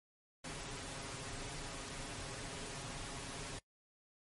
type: noise with comb filter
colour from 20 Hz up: pink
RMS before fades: -45 dBFS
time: 0.44-3.59 s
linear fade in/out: 5 ms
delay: 7.3 ms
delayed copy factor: +0.55
effects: noise-tail reverb RT60 0.1 s tail -21 dB re dry + MP3 48 kbps